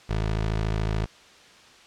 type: tone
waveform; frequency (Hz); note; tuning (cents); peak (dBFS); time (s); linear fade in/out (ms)
20% pulse; 53.8; A1; -38; -19; 0.09-1.06; 10
effects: white hiss -51 dBFS RMS until 1.86 s + low-pass 5000 Hz 12 dB/octave